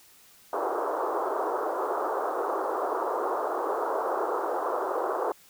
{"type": "band-pass noise", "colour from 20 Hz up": "pink", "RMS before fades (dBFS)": -29, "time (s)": [0.53, 5.32], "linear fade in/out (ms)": 2, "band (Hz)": [360, 1300], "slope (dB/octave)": 48, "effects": ["white hiss -56 dBFS RMS until 5.49 s"]}